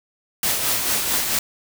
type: noise with tremolo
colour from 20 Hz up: white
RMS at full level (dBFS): -20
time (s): 0.43-1.39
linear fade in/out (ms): 2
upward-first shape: sine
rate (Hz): 4.5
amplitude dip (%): 40
effects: none